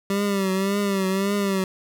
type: tone with vibrato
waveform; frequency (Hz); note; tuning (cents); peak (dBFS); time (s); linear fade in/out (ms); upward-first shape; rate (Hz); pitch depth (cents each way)
25% pulse; 196; G3; 0; -17; 0.1-1.64; 2; triangle; 1.8; 78
effects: none